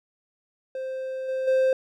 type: tone with level steps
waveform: triangle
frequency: 523.3 Hz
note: C5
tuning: in tune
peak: -27 / -23 / -16 dBFS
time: 0.75-1.73 s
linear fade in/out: 2 ms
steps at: 1.28 / 1.47 s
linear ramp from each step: 10 ms
effects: none